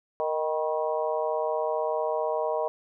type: harmonic tone with a mistuned harmonic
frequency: 155.56 Hz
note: D#3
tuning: in tune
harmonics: 3 / 4 / 5 / 6 / 7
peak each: -30 / -28 / -34 / -33 / -39 dBFS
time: 0.2-2.68 s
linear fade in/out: 0 ms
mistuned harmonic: 6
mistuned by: +61 cents
effects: none